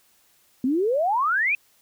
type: exponential sweep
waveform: sine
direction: up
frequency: 243.7 to 2556 Hz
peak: -19 dBFS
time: 0.64-1.55 s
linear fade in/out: 2 ms
effects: white hiss -61 dBFS RMS until 1.81 s